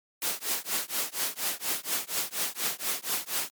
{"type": "noise with tremolo", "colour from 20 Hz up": "white", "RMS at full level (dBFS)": -27, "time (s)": [0.22, 3.5], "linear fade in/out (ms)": 0, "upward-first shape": "triangle", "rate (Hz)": 4.2, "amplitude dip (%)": 100, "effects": ["high-pass 200 Hz 12 dB/octave", "MP3 96 kbps"]}